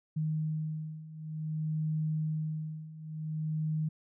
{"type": "beating tone pair", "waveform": "sine", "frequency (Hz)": [155.4, 155.94], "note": ["D#3", "D#3"], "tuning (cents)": [-2, 4], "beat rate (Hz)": 0.54, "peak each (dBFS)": [-36, -33], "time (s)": [0.16, 3.89], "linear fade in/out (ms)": 10, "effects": []}